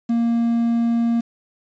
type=tone with quantisation; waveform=triangle; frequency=233.1 Hz; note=A#3; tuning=in tune; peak=-14 dBFS; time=0.09-1.21 s; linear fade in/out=10 ms; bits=7; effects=resampled to 16000 Hz